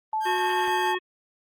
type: tone with tremolo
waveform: sine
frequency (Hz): 870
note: A5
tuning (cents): -20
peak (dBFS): -23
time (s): 0.13-0.95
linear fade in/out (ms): 2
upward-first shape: sine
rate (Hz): 7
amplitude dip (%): 25
type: tone with vibrato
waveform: sawtooth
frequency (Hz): 1593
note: G6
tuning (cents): +27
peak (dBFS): -31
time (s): 0.2-0.95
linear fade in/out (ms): 50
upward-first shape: square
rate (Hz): 12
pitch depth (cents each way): 10
type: harmonic tone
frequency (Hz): 365.2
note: F#4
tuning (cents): -23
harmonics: 1 / 3 / 5 / 7 / 9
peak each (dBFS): -28 / -34 / -30 / -37 / -36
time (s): 0.25-0.99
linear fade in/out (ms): 20
type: clicks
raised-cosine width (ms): 0.2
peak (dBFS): -33 / -27 / -32 / -36 / -36 / -34 / -29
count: 7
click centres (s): 0.254 / 0.383 / 0.493 / 0.595 / 0.716 / 0.796 / 0.874
effects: Opus 24 kbps

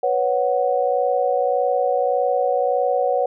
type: chord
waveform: sine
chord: B suspended second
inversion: none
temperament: just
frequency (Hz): 493.9 / 555.6 / 740.8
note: B4 / C#5 / F#5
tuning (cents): 0 / +4 / +2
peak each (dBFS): -21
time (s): 0.03-3.26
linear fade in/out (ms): 5
effects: none

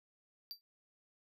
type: tone with exponential decay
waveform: square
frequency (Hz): 4673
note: D8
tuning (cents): -9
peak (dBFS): -39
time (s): 0.51-0.61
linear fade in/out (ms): 0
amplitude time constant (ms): 20
effects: none

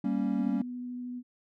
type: chord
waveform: triangle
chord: G diminished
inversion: none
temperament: equal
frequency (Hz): 196 / 233.1 / 277.2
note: G3 / Bb3 / Db4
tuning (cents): 0 / 0 / 0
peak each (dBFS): -29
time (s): 0.04-0.62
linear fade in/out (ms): 5
type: tone with vibrato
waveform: sine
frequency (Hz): 246.9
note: B3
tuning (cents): 0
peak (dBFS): -35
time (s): 0.36-1.23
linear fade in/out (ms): 50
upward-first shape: sine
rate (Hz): 13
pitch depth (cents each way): 8
effects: none

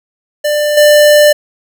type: tone with level steps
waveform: square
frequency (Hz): 594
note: D5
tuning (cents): +20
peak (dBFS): -11 / -4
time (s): 0.44-1.33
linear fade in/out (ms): 10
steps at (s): 0.77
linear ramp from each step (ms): 5
effects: none

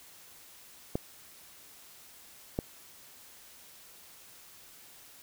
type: clicks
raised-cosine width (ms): 2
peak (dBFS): -16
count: 2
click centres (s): 0.955 / 2.589
effects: white hiss -54 dBFS RMS until 5.22 s

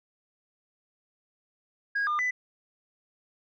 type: tone with pitch steps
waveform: sine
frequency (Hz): 1640 / 1206 / 1997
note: G#6 / D6 / B6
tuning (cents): -22 / +46 / +19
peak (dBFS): -23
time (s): 1.95-2.31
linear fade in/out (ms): 10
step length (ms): 120
effects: tanh soft clip ceiling -23 dBFS

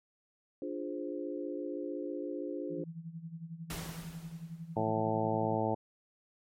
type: chord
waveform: sine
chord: D half-diminished seventh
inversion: none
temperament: equal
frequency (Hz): 293.7 / 349.2 / 415.3 / 523.3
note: D4 / F4 / Ab4 / C5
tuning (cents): 0 / 0 / 0 / 0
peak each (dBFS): -39 / -40 / -43 / -42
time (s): 0.62-2.84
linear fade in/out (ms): 2
type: tone with tremolo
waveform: sine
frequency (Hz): 164.81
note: E3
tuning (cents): 0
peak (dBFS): -38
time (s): 2.69-5.61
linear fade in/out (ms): 50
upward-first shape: sine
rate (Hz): 11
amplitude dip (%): 75
type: noise with exponential decay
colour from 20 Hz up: pink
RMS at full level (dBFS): -39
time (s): 3.7-4.9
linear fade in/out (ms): 2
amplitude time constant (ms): 260
type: harmonic tone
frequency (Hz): 110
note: A2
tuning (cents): 0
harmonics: 1 / 2 / 3 / 4 / 5 / 6 / 7 / 8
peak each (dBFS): -37 / -37 / -37 / -37 / -37 / -37 / -37 / -37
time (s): 4.76-5.75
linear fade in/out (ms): 10
effects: MP3 64 kbps

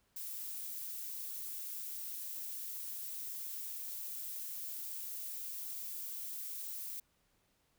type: noise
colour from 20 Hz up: violet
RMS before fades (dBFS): -43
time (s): 0.16-7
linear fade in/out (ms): 5
effects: pink hiss -75 dBFS RMS until 7.78 s

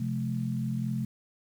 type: chord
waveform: sine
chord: F major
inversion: second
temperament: equal with one note detuned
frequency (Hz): 130.81 / 174.61 / 216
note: C3 / F3 / A3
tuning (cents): 0 / 0 / -32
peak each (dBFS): -31 / -36 / -32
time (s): 0-1.05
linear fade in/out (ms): 5
effects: 9-bit

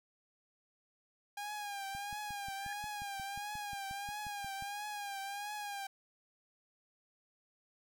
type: tone with vibrato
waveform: sawtooth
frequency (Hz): 811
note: G#5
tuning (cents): -41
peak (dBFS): -36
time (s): 1.37-5.87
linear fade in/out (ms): 5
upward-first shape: triangle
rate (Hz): 1.5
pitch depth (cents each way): 71
type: click train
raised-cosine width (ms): 5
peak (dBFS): -39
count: 16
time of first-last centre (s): 1.95-4.624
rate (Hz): 5.61
type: tone with exponential growth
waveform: sine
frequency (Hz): 1705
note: G#6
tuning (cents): +45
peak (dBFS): -40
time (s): 2.48-2.73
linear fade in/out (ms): 2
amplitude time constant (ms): 54
effects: none

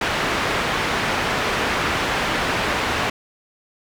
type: low-pass noise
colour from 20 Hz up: white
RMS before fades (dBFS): -22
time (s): 0.01-3.1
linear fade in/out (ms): 5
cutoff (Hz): 2100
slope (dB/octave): 12
effects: none

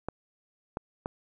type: clicks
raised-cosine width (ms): 1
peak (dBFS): -18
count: 3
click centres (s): 0.086 / 0.771 / 1.059
effects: none

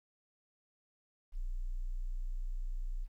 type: tone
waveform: sine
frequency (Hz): 30.07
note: B0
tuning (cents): -45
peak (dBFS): -34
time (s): 1.32-3.08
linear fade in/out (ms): 50
effects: 12-bit

